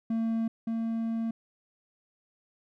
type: tone pair in turn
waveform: triangle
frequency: 226.2 / 227 Hz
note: A3 / A#3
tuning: +48 / -46 cents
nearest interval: unison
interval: 6 cents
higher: second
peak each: -24 / -26 dBFS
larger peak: first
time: 0.1-0.48 / 0.67-1.31 s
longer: second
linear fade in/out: 5 ms
effects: none